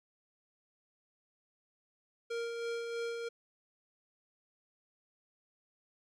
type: tone with tremolo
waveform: square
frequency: 466.2 Hz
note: A#4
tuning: in tune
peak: -35 dBFS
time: 2.3-3.29 s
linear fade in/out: 10 ms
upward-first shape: sine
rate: 3.1 Hz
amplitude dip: 35%
effects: low-pass 6000 Hz 12 dB/octave + 12-bit